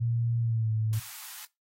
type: tone with pitch glide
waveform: sine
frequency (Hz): 117 to 109.8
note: A#2 to A2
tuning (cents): +7 to -3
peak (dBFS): -25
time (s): 0-1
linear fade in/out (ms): 20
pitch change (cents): -110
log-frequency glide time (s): 0.39-0.71
type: high-pass noise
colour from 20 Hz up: white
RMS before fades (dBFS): -43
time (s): 0.93-1.45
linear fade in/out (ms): 0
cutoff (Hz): 790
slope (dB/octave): 48
effects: noise-tail reverb RT60 0.2 s tail -19 dB re dry + AAC 48 kbps